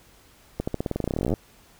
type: accelerating click train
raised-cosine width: 2 ms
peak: -12 dBFS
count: 24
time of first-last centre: 0.6-1.338 s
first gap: 75 ms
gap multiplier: 0.91
effects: pink hiss -55 dBFS RMS until 1.79 s